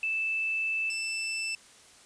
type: tone pair in turn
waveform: sine / sawtooth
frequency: 2637 / 2652 Hz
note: E7 / E7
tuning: 0 / +10 cents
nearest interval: unison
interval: 10 cents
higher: second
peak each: -27 dBFS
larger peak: neither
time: 0.03-0.9 / 0.9-1.55 s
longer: first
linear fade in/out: 2 ms
effects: white hiss -55 dBFS RMS until 2.05 s + resampled to 22050 Hz